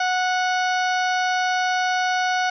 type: harmonic tone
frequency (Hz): 735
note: F#5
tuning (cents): -12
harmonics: 1 / 2 / 3 / 4 / 5 / 6 / 7 / 8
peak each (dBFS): -21 / -24 / -31 / -34 / -37 / -36 / -40 / -37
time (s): 0-2.5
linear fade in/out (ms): 5
effects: none